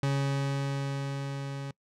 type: tone with level ramp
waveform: 40% pulse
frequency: 138.59 Hz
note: C#3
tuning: in tune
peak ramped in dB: -24 to -34 dBFS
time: 0.03-1.71 s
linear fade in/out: 2 ms
effects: noise-tail reverb RT60 0.1 s tail -24 dB re dry + low-pass 7000 Hz 12 dB/octave